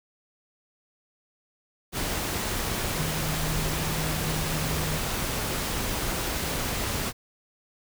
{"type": "tone in noise", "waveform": "sine", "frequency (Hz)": 156.4, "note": "D#3", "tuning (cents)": 9, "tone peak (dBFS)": -31, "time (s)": [2.93, 5.01], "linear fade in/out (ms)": 50, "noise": "pink", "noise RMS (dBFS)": -29, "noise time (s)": [1.92, 7.13], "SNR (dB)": -5, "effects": []}